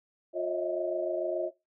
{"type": "tone cluster", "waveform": "sine", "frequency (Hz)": [355.9, 548, 630, 657], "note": ["F4", "C#5", "D#5", "E5"], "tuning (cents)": [33, -20, 21, -6], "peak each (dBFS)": [-33, -34, -32, -38], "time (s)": [0.33, 1.51], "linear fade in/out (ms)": 50, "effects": ["noise-tail reverb RT60 0.2 s tail -17 dB re dry"]}